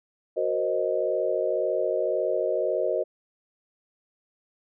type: chord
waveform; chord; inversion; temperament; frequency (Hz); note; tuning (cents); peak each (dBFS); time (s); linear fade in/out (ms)
sine; C half-diminished seventh; second; equal with one note detuned; 370 / 466.2 / 528.1 / 622.3; Gb4 / Bb4 / C5 / Eb5; 0 / 0 / +16 / 0; -30 / -29 / -28 / -27; 0.36-3.04; 20
effects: none